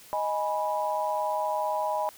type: chord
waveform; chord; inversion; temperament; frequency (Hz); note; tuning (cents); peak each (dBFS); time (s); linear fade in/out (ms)
sine; G# minor; second; equal with one note detuned; 622.3 / 830.6 / 981.5; D#5 / G#5 / B5; 0 / 0 / -11; -30; 0.13-2.09; 0
effects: white hiss -51 dBFS RMS until 2.17 s